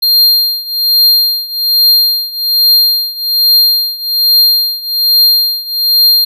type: tone with tremolo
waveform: square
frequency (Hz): 4200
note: C8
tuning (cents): +6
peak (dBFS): -4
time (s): 0.02-6.25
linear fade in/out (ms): 10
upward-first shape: triangle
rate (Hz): 1.2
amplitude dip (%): 90
effects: none